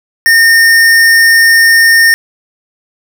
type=tone; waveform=square; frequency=1826 Hz; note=A#6; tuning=36 cents flat; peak=-4 dBFS; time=0.26-2.14 s; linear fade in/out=0 ms; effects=none